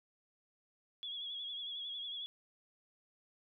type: tone with vibrato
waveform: sine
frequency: 3355 Hz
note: G#7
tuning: 17 cents sharp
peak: -40 dBFS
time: 1.03-2.26 s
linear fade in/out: 0 ms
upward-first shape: sine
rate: 11 Hz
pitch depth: 51 cents each way
effects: none